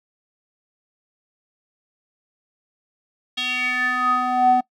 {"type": "tone with band-pass filter sweep", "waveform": "square", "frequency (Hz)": 250.8, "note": "B3", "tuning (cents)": 27, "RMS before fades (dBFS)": -20, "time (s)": [3.37, 4.61], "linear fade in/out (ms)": 10, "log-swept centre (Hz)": [3300, 640], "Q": 6, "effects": ["noise-tail reverb RT60 0.1 s tail -22 dB re dry"]}